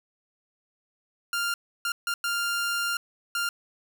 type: tone bursts at uneven times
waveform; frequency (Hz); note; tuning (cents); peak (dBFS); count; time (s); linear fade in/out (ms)
sawtooth; 1396.9; F6; 0; -22; 5; 1.33-1.54 / 1.85-1.92 / 2.07-2.14 / 2.24-2.97 / 3.35-3.49; 2
effects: none